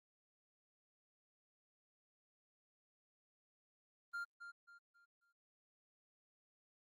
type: tone with echo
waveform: triangle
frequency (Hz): 1396.9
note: F6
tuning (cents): 0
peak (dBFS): -39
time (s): 4.13-4.25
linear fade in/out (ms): 20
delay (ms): 270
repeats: 4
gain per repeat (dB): -9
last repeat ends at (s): 5.33
effects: Opus 24 kbps